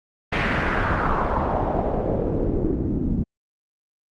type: noise with low-pass filter sweep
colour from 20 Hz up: pink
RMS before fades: -22 dBFS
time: 0.32-3.24 s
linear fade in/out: 10 ms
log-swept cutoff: 2300 to 220 Hz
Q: 2.4
effects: Opus 24 kbps